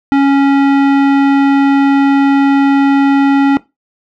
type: tone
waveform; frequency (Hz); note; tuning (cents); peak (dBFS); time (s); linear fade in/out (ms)
square; 277.2; C#4; 0; -7; 0.12-3.57; 0
effects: noise-tail reverb RT60 0.2 s tail -18 dB re dry + low-pass 2000 Hz 12 dB/octave